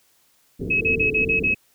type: low-pass noise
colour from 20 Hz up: white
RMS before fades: -29 dBFS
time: 0.59-1.55 s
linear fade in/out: 20 ms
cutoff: 440 Hz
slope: 48 dB/octave
type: tone bursts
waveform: sine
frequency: 2566 Hz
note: E7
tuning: 47 cents flat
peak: -17 dBFS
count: 6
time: 0.7-1.545 s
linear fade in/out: 10 ms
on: 110 ms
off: 37 ms
type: tone with vibrato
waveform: sine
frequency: 440 Hz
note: A4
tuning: in tune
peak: -26 dBFS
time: 0.82-1.43 s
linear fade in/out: 2 ms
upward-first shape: square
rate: 2.5 Hz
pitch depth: 24 cents each way
effects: white hiss -61 dBFS RMS until 1.74 s